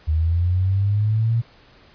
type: linear sweep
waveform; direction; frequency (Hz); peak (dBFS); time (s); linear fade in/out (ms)
sine; up; 76.3 to 117.5; -16; 0.07-1.42; 20
effects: pink hiss -51 dBFS RMS until 1.94 s + resampled to 11025 Hz